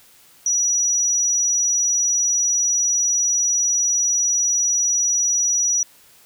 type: tone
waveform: sine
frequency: 5840 Hz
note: F#8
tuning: 24 cents flat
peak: -16 dBFS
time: 0.46-5.83 s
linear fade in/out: 2 ms
effects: white hiss -51 dBFS RMS until 6.25 s